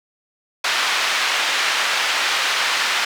pink band-pass noise, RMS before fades -20 dBFS, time 0.64-3.05 s, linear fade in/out 5 ms, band 1300 to 4200 Hz, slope 12 dB/octave, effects none

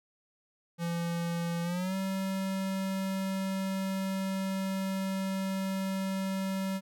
square tone with pitch glide, 170 to 191.92 Hz, F3 to G3, -46 to -36 cents, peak -31 dBFS, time 0.78-6.81 s, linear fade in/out 50 ms, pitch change +210 cents, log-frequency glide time 1.63-1.95 s, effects none

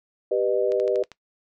sine chord, G augmented, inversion none, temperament equal with one note detuned, 392 / 493.9 / 611.9 Hz, G4 / B4 / D#5, 0 / 0 / -29 cents, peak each -24 / -23 / -25 dBFS, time 0.31-1.03 s, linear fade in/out 5 ms
click train, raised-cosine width 0.2 ms, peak -23 dBFS, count 6, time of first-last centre 0.72-1.117 s, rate 12.6 Hz
effects noise-tail reverb RT60 0.1 s tail -19 dB re dry

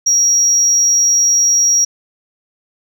sine tone, 5670 Hz, F8, 25 cents sharp, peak -7 dBFS, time 0.06-1.85 s, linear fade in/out 10 ms, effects tanh soft clip ceiling -7 dBFS

